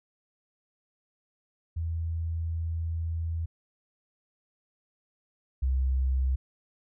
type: tone pair in turn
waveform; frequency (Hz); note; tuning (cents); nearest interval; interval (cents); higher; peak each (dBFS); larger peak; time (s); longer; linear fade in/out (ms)
sine; 82.41 / 65.41; E2 / C2; 0 / 0; major third; 400; first; -28 / -23; second; 1.76-3.46 / 5.62-6.36; first; 10
effects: none